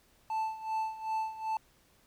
triangle tone with tremolo, 880 Hz, A5, in tune, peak -27 dBFS, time 0.3-1.57 s, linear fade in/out 2 ms, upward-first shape sine, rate 2.6 Hz, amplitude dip 80%, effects pink hiss -66 dBFS RMS until 2.06 s

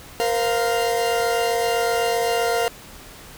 40% pulse chord, Bb suspended second, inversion none, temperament equal with one note detuned, 466.2 / 514 / 698.5 Hz, Bb4 / C5 / F5, 0 / -31 / 0 cents, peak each -21 / -27 / -22 dBFS, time 0.2-2.68 s, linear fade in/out 0 ms, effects pink hiss -42 dBFS RMS until 3.37 s

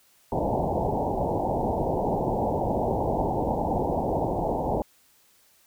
white low-pass noise, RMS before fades -26 dBFS, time 0.32-4.82 s, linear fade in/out 2 ms, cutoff 910 Hz, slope 96 dB/octave, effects white hiss -61 dBFS RMS until 5.66 s

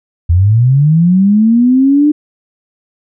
sine linear sweep, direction up, 80.5 to 302.7 Hz, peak -5 dBFS, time 0.29-2.12 s, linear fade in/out 10 ms, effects none

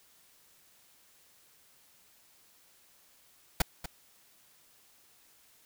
pink noise with echo, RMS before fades -24 dBFS, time 3.6-3.62 s, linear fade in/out 5 ms, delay 240 ms, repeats 1, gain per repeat -13 dB, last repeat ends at 3.86 s, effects white hiss -63 dBFS RMS until 5.65 s

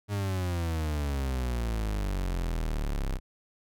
40% pulse exponential sweep, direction down, 103.83 to 32 Hz, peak -27 dBFS, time 0.08-3.2 s, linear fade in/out 50 ms, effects none

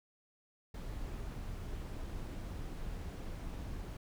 brown noise, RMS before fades -42 dBFS, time 0.74-3.97 s, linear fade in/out 5 ms, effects none

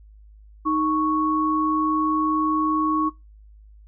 sine tone pair together, 310.8 / 1108.7 Hz, D#4 / C#6, -2 / 0 cents, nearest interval octave + minor seventh, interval 2202 cents, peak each -22 / -21 dBFS, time 0.65-3.1 s, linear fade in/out 20 ms, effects noise-tail reverb RT60 0.2 s tail -20 dB re dry + added 52 Hz sine -45 dBFS peak until 3.87 s

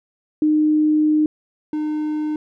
sine / triangle tone pair in turn, 305.7 / 304.6 Hz, D#4 / D#4, -30 / -37 cents, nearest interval unison, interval 7 cents, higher first, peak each -13 / -18 dBFS, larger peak first, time 0.42-1.26 / 1.73-2.36 s, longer first, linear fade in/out 2 ms, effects none

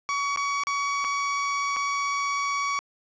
30% pulse tone with dropouts, 1129 Hz, C#6, 31 cents sharp, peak -22 dBFS, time 0.09-2.79 s, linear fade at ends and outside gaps 0 ms, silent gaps 0.361-0.373 / 0.636-0.67 / 1.043-1.047 / 1.763-1.767 s, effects resampled to 16000 Hz + 8-bit

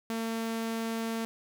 sawtooth tone, 226.4 Hz, A3, 50 cents sharp, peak -27 dBFS, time 0.1-1.25 s, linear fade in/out 0 ms, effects none

